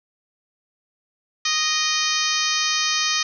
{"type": "harmonic tone with a mistuned harmonic", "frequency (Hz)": 622.3, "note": "D#5", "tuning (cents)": 0, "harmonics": [2, 3, 4, 5, 6, 7, 8, 9, 10], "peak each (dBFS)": [-28, -28, -28, -28, -28, -28, -28, -28, -28], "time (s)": [1.45, 3.23], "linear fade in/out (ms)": 5, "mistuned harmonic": 4, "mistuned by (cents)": -23, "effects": []}